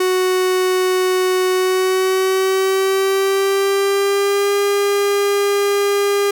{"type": "tone with pitch glide", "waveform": "45% pulse", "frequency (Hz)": [370, 403.5], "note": ["F#4", "G#4"], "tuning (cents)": [0, -50], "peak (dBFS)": -14, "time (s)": [0, 6.31], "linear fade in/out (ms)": 5, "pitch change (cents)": 150, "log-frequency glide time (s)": [1.51, 4.54], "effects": []}